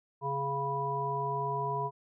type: harmonic tone with a mistuned harmonic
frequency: 138.59 Hz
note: C#3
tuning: in tune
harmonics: 1 / 3 / 5 / 7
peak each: -37 / -37 / -39 / -32 dBFS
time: 0.21-1.91 s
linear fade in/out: 50 ms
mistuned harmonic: 7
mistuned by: +21 cents
effects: none